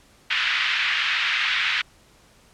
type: band-pass noise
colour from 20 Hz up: pink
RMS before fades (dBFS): -23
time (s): 0.3-1.82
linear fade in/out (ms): 10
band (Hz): 1600 to 3400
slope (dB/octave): 24
effects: pink hiss -55 dBFS RMS until 2.53 s + low-pass 10000 Hz 12 dB/octave